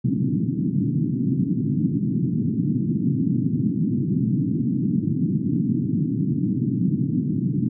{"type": "band-pass noise", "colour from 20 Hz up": "pink", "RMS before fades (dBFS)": -22, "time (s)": [0.04, 7.69], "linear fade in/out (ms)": 10, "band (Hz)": [120, 300], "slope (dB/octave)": 48, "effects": []}